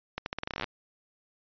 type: accelerating click train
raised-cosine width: 0.3 ms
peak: -16 dBFS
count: 15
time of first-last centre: 0.18-0.642 s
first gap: 81 ms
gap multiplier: 0.84
effects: resampled to 11025 Hz